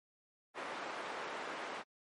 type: band-pass noise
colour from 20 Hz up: white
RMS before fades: -43 dBFS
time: 0.54-1.84 s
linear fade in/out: 50 ms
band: 350 to 1400 Hz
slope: 12 dB/octave
effects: MP3 48 kbps